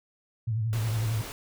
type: tone with vibrato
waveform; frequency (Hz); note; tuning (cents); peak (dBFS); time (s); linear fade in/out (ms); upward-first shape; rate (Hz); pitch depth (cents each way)
sine; 111.3; A2; +20; -25; 0.47-1.22; 10; sine; 11; 83
type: noise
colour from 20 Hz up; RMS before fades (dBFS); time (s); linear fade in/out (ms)
pink; -39; 0.73-1.32; 0
effects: none